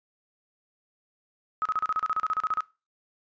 sine tone bursts, 1273 Hz, D#6, 39 cents sharp, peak -23 dBFS, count 15, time 1.62-2.606 s, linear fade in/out 0 ms, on 34 ms, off 34 ms, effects noise-tail reverb RT60 0.3 s tail -21 dB re dry + resampled to 16000 Hz

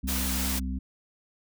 harmonic tone, 64.8 Hz, C2, 16 cents flat, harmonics 1 / 3 / 4, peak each -30 / -35 / -36 dBFS, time 0.03-0.79 s, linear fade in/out 10 ms
white high-pass noise, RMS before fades -31 dBFS, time 0.07-0.6 s, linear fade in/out 20 ms, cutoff 240 Hz, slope 24 dB/octave
effects none

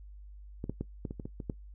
clicks, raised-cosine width 3 ms, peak -23 / -20 / -21 / -22 / -26 / -26 / -25 / -26 / -20 dBFS, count 9, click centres 0.641 / 0.696 / 0.81 / 1.052 / 1.109 / 1.198 / 1.255 / 1.402 / 1.498 s, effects noise-tail reverb RT60 0.1 s tail -19 dB re dry + added 50 Hz sine -46 dBFS peak until 1.74 s

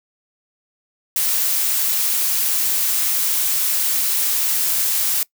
blue noise, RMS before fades -19 dBFS, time 1.16-5.23 s, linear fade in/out 2 ms, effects noise-tail reverb RT60 0.1 s tail -22 dB re dry

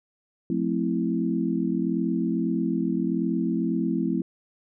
sine chord, F major seventh, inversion none, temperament equal with one note detuned, 179.21 / 220 / 261.6 / 329.6 Hz, F3 / A3 / C4 / E4, +45 / 0 / 0 / 0 cents, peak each -28 dBFS, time 0.5-4.22 s, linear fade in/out 2 ms, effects none

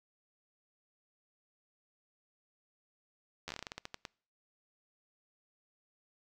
slowing click train, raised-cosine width 0.2 ms, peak -23 dBFS, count 14, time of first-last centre 3.48-4.052 s, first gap 11 ms, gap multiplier 1.21, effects noise-tail reverb RT60 0.5 s tail -26 dB re dry

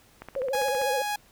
click train, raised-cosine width 0.5 ms, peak -24 dBFS, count 10, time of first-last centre 0.22-0.816 s, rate 15.1 Hz
sine tone with vibrato, 523.3 Hz, C5, in tune, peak -26 dBFS, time 0.36-1.02 s, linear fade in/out 2 ms, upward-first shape triangle, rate 14 Hz, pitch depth 130 cents each way
sawtooth tone with tremolo, 830.6 Hz, G#5, in tune, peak -22 dBFS, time 0.53-1.16 s, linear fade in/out 5 ms, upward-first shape triangle, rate 3.4 Hz, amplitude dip 25%
effects pink hiss -58 dBFS RMS until 1.31 s

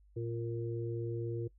harmonic tone, 116.1 Hz, A#2, 7 cents flat, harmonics 1 / 3 / 4, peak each -37 / -39 / -42 dBFS, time 0.16-1.48 s, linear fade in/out 10 ms, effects noise-tail reverb RT60 0.1 s tail -21 dB re dry + added 50 Hz sine -60 dBFS peak until 1.58 s

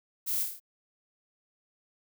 violet noise with echo, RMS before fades -32 dBFS, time 0.26-0.44 s, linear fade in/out 20 ms, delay 27 ms, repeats 6, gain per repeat -3 dB, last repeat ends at 0.602 s, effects none

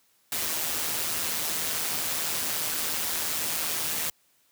white noise with amplitude modulation, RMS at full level -27 dBFS, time 0.32-4.1 s, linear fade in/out 2 ms, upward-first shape sine, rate 159 Hz, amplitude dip 50%, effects white hiss -66 dBFS RMS until 4.51 s + high-pass 80 Hz 12 dB/octave

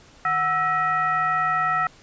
sine tone with frequency modulation, 1318.5 Hz, E6, in tune, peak -19 dBFS, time 0.25-1.87 s, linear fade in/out 2 ms, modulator 583 Hz, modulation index 0.91, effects pink hiss -51 dBFS RMS until 2.02 s + resampled to 16000 Hz

